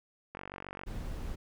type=click train; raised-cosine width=0.5 ms; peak=-26 dBFS; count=24; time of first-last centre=0.35-0.835 s; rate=47.4 Hz
type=noise; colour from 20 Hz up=brown; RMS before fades=-38 dBFS; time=0.86-1.36 s; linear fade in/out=20 ms
effects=none